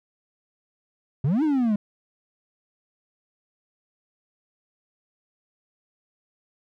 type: exponential two-way sweep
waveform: triangle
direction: up then down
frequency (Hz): 123.47 to 323.3 to 200.4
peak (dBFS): -17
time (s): 1.24-1.76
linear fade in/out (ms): 5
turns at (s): 1.43
effects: none